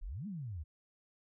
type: exponential two-way sweep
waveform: sine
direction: up then down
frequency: 30.27 to 220 to 70 Hz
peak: -39 dBFS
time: 0.01-0.64 s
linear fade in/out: 20 ms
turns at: 0.27 s
effects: none